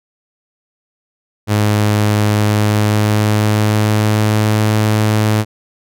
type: tone with pitch glide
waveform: sawtooth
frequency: 105.1 to 107.56 Hz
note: G#2 to A2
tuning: +21 to -39 cents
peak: -7 dBFS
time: 1.47-5.45 s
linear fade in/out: 50 ms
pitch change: +40 cents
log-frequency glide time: 2.32-4.72 s
effects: none